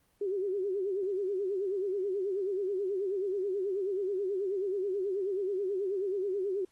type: tone with vibrato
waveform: sine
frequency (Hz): 388.5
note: G4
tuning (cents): -16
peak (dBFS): -29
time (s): 0.21-6.65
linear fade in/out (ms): 5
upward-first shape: sine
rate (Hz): 9.3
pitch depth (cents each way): 110
effects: pink hiss -70 dBFS RMS until 6.71 s + Opus 32 kbps